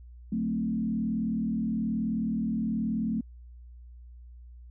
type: tone with frequency modulation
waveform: sine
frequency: 220 Hz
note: A3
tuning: in tune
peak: -26 dBFS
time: 0.32-3.21 s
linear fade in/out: 5 ms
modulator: 38.9 Hz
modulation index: 0.96
effects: added 60 Hz sine -45 dBFS peak until 4.7 s